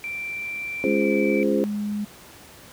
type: tone with pitch glide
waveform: sine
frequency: 2349 to 2318 Hz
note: D7 to D7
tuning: 0 to -23 cents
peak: -28 dBFS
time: 0.04-1.43 s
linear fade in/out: 0 ms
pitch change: -23 cents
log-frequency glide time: 0.92-1.08 s
type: chord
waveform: sine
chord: Db major seventh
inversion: none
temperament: just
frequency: 277.2 / 346.5 / 415.8 / 519.7 Hz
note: Db4 / F4 / Ab4 / C5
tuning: 0 / -14 / +2 / -12 cents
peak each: -25 dBFS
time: 0.84-1.64 s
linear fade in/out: 0 ms
type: tone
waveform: sine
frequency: 207.7 Hz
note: G#3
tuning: in tune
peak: -24 dBFS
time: 0.86-2.05 s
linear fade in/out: 10 ms
effects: pink hiss -46 dBFS RMS until 2.72 s + high-pass 80 Hz 12 dB/octave